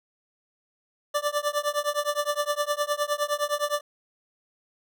25% pulse tone with tremolo, 587.3 Hz, D5, in tune, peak -17 dBFS, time 1.14-3.81 s, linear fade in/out 10 ms, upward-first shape triangle, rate 9.7 Hz, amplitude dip 100%, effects none

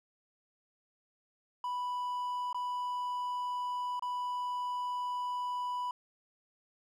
triangle tone with dropouts, 987.8 Hz, B5, in tune, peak -31 dBFS, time 1.64-5.91 s, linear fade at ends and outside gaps 2 ms, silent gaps 2.529-2.545 / 3.995-4.023 s, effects none

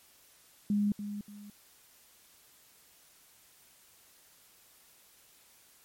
sine tone with echo, 205.7 Hz, G#3, 16 cents flat, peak -25 dBFS, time 0.7-0.92 s, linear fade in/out 2 ms, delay 290 ms, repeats 2, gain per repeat -10 dB, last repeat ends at 1.5 s, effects white hiss -61 dBFS RMS until 5.84 s + MP3 64 kbps

